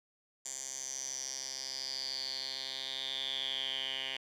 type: tone with band-pass filter sweep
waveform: 10% pulse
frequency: 133 Hz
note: C3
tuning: 29 cents sharp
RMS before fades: -39 dBFS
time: 0.45-4.17 s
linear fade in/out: 5 ms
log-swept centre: 7000 to 2800 Hz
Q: 8.2
effects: none